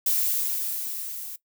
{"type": "noise with level ramp", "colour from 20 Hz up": "violet", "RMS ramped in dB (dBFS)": [-22, -37], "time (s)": [0.06, 1.36], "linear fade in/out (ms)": 5, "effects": ["noise-tail reverb RT60 0.1 s tail -18 dB re dry"]}